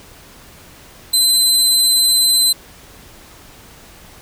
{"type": "tone", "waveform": "25% pulse", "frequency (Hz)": 4054, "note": "B7", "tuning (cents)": 45, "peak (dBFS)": -6, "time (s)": [1.13, 2.53], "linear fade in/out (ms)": 10, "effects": ["pink hiss -42 dBFS RMS until 4.21 s"]}